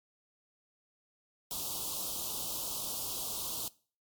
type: band-stop noise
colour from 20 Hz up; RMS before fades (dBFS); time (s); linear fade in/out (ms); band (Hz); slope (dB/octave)
white; -37; 1.51-3.68; 0; 1200 to 3000; 48
effects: noise-tail reverb RT60 0.4 s tail -21 dB re dry + MP3 96 kbps